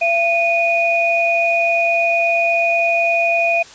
sine tone pair together, 678.8 / 2467 Hz, F5 / D#7, -49 / -15 cents, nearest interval octave + minor seventh, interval 2234 cents, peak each -16 dBFS, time 0.01-3.63 s, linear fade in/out 10 ms, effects white hiss -40 dBFS RMS until 3.74 s + resampled to 16000 Hz

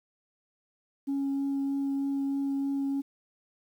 sine tone with vibrato, 276.3 Hz, C#4, 6 cents flat, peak -25 dBFS, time 1.07-3.02 s, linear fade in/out 20 ms, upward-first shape triangle, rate 3.2 Hz, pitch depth 9 cents each way, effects tanh soft clip ceiling -25 dBFS + 10-bit

